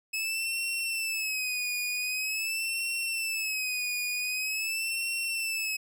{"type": "tone with vibrato", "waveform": "sawtooth", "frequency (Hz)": 2584, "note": "E7", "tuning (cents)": -35, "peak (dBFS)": -26, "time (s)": [0.13, 5.77], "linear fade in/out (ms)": 10, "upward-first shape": "sine", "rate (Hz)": 0.45, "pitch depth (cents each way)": 89, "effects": []}